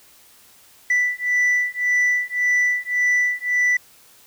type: beating tone pair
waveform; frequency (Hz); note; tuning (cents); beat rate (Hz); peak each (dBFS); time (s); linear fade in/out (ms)
sine; 1975.5 / 1977.3; B6 / B6; 0 / +2; 1.8; -18; 0.9-3.77; 5
effects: tanh soft clip ceiling -14 dBFS + white hiss -51 dBFS RMS until 4.26 s